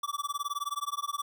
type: tone with tremolo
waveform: square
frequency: 1157 Hz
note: D6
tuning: 26 cents flat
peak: -29 dBFS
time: 0.03-1.22 s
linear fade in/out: 5 ms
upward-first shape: sine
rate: 19 Hz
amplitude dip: 100%
effects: none